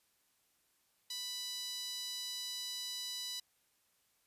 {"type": "tone with high-pass filter", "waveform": "sawtooth", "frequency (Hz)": 990, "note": "B5", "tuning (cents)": 4, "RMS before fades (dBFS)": -42, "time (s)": [1.1, 3.4], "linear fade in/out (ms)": 5, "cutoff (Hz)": 4200, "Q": 3, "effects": ["white hiss -75 dBFS RMS until 4.26 s", "resampled to 32000 Hz"]}